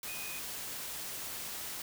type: tone in noise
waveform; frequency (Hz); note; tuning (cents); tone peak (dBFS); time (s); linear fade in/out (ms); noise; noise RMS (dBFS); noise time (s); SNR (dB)
sine; 2489; D#7; 0; -44; 0.08-0.39; 2; white; -41; 0.03-1.82; -6
effects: none